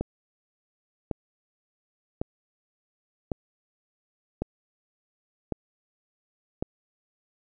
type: click train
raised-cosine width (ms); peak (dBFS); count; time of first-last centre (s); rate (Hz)
2; -14; 7; 0.01-6.625; 0.907
effects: none

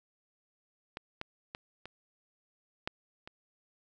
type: clicks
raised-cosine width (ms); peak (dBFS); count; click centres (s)
0.3; -23 / -21 / -23 / -28 / -17 / -29; 6; 0.971 / 1.214 / 1.549 / 1.856 / 2.875 / 3.275
effects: none

